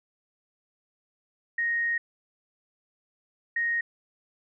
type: tone bursts at uneven times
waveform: sine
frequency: 1867 Hz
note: A#6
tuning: 2 cents sharp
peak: -24 dBFS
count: 2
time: 1.58-1.98 / 3.56-3.81 s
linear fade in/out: 5 ms
effects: none